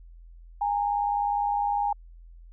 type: tone pair together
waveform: sine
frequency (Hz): 819 / 918.8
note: G#5 / A#5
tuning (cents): -24 / -25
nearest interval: major second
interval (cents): 199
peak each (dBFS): -24 / -30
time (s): 0.61-1.93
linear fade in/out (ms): 5
effects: added 42 Hz sine -45 dBFS peak until 2.52 s